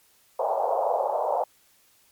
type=band-pass noise; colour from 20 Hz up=pink; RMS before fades=-25 dBFS; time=0.39-1.44 s; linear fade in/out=5 ms; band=520 to 920 Hz; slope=48 dB/octave; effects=white hiss -61 dBFS RMS until 2.11 s + MP3 96 kbps